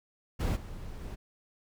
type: noise with level steps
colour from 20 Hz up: brown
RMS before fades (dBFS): -28 / -42 / -40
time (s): 0.39-1.16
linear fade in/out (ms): 20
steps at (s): 0.55 / 1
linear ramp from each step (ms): 20
effects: none